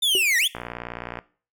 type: linear two-way sweep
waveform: 45% pulse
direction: down then up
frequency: 3617 to 1823 to 3617 Hz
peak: -18 dBFS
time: 0.02-0.48 s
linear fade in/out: 10 ms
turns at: 0.38 s
type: tone with exponential decay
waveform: sine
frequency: 378.7 Hz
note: F#4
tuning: 40 cents sharp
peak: -21 dBFS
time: 0.15-0.26 s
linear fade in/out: 1 ms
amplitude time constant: 22 ms
type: click train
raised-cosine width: 0.5 ms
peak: -16 dBFS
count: 39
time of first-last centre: 0.55-1.189 s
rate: 59.5 Hz
effects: noise-tail reverb RT60 0.4 s tail -19 dB re dry